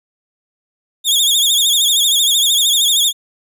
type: tone with vibrato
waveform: sawtooth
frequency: 3486 Hz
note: A7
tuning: 17 cents flat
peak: -8 dBFS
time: 1.04-3.13 s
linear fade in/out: 50 ms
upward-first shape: sine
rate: 13 Hz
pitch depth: 110 cents each way
effects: none